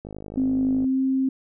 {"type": "click train", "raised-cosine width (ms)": 2, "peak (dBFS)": -23, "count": 42, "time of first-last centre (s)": [0.05, 0.843], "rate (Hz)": 51.7}
{"type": "tone with pitch glide", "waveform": "sine", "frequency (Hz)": [261.6, 264.8], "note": ["C4", "C4"], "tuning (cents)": [0, 21], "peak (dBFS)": -19, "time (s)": [0.37, 1.29], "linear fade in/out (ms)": 5, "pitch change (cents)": 21, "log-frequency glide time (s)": [0.84, 1.01]}
{"effects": []}